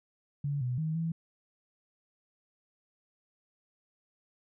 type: tone with pitch steps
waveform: sine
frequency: 143 / 124.6 / 157.8 / 164.3 Hz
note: D3 / B2 / D#3 / E3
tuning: -46 / +16 / +25 / -5 cents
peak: -29 dBFS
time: 0.44-1.12 s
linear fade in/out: 5 ms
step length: 170 ms
effects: none